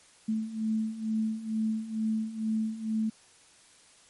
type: beating tone pair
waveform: sine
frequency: 218.1 / 220.3 Hz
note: A3 / A3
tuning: -15 / +2 cents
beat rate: 2.2 Hz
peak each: -33 / -29 dBFS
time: 0.28-3.1 s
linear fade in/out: 10 ms
effects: white hiss -58 dBFS RMS until 4.09 s + MP3 48 kbps